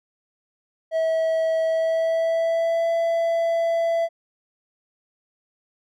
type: tone with pitch glide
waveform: triangle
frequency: 647 to 667.9 Hz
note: E5 to E5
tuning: -32 to +23 cents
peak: -17 dBFS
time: 0.91-4.09 s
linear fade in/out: 50 ms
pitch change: +55 cents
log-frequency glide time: 1.65-2.9 s
effects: none